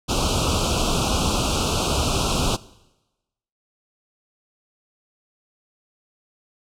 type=band-stop noise; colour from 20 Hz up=pink; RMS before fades=-21 dBFS; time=0.08-2.57 s; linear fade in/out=20 ms; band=1400 to 2500 Hz; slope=96 dB/octave; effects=noise-tail reverb RT60 1.0 s tail -20 dB re dry + low-pass 8000 Hz 12 dB/octave